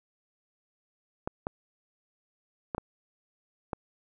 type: clicks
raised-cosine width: 1 ms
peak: -17 dBFS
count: 5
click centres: 1.275 / 1.469 / 2.748 / 2.781 / 3.732 s
effects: none